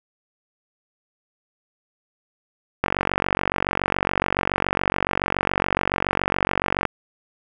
click train, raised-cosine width 0.5 ms, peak -4 dBFS, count 190, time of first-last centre 2.84-6.853 s, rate 47.1 Hz, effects none

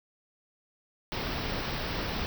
pink band-stop noise, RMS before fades -33 dBFS, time 1.12-2.26 s, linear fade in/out 0 ms, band 5600 to 16000 Hz, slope 96 dB/octave, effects none

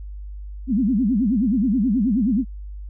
sine tone with vibrato, 229 Hz, A#3, 31 cents flat, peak -16 dBFS, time 0.67-2.45 s, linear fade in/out 50 ms, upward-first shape sine, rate 9.4 Hz, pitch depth 300 cents each way, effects added 50 Hz sine -31 dBFS peak until 2.89 s

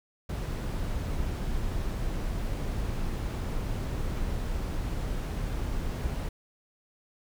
brown noise, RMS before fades -31 dBFS, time 0.29-6.29 s, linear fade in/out 5 ms, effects none

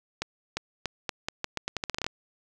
accelerating click train, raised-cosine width 0.2 ms, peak -12 dBFS, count 16, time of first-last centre 0.22-2.065 s, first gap 350 ms, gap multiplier 0.82, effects none

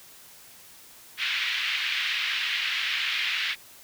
pink band-pass noise, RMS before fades -28 dBFS, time 1.17-3.56 s, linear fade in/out 50 ms, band 1900 to 3600 Hz, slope 24 dB/octave, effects white hiss -50 dBFS RMS until 3.83 s

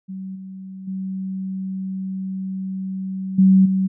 sine tone with level steps, 190 Hz, F#3, 46 cents sharp, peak -28 / -32 / -24 / -9 / -16 dBFS, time 0.08-3.88 s, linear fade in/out 20 ms, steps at 0.35 / 0.87 / 3.38 / 3.65 s, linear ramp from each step 10 ms, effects none

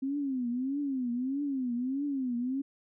sine tone with vibrato, 262.4 Hz, C4, 5 cents sharp, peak -29 dBFS, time 0.02-2.62 s, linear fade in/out 10 ms, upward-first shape triangle, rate 1.6 Hz, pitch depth 190 cents each way, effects none

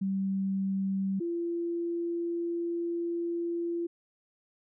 sine tone pair in turn, 193.5 / 341.2 Hz, G3 / F4, -22 / -40 cents, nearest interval minor seventh, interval 982 cents, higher second, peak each -27 / -29 dBFS, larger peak first, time 0.01-1.2 / 1.2-3.87 s, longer second, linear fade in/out 10 ms, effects none

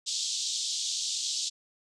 pink band-pass noise, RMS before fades -32 dBFS, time 0.06-1.5 s, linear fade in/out 20 ms, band 3400 to 7800 Hz, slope 48 dB/octave, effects none

